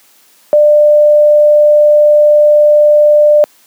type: tone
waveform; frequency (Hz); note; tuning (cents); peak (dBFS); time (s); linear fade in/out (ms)
sine; 596; D5; +25; -3; 0.53-3.44; 0
effects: white hiss -47 dBFS RMS until 3.66 s + high-pass 200 Hz 12 dB/octave